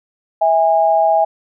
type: tone pair together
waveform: sine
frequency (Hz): 652.6 / 818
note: E5 / G#5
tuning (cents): -18 / -26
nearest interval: major third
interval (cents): 392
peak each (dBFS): -13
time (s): 0.41-1.25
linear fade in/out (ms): 10
effects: none